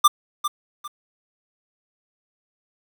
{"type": "tone with echo", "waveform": "square", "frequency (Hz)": 1188, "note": "D6", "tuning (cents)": 20, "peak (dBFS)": -10, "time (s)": [0.04, 0.08], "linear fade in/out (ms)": 10, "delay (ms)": 400, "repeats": 2, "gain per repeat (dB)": -11, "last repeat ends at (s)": 0.88, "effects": ["8-bit"]}